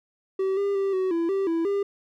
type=tone with pitch steps; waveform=triangle; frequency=383.3 / 400.1 / 391.7 / 375.2 / 334.9 / 390.1 / 330.9 / 400.2 Hz; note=G4 / G4 / G4 / F#4 / E4 / G4 / E4 / G4; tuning=-39 / +35 / -1 / +24 / +27 / -8 / +7 / +36 cents; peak=-20 dBFS; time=0.39-1.83 s; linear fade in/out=5 ms; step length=180 ms; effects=none